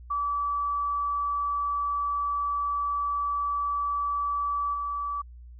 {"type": "tone with level steps", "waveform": "sine", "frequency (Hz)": 1152, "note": "D6", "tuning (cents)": -34, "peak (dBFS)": [-25, -28], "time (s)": [0.1, 5.22], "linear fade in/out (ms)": 10, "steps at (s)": 4.73, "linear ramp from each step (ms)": 20, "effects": ["added 60 Hz sine -43 dBFS peak until 5.59 s"]}